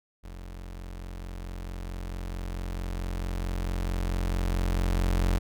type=tone with level ramp; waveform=35% pulse; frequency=44.52 Hz; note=F1; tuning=34 cents sharp; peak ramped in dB=-38 to -20 dBFS; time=0.23-5.39 s; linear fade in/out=20 ms; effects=none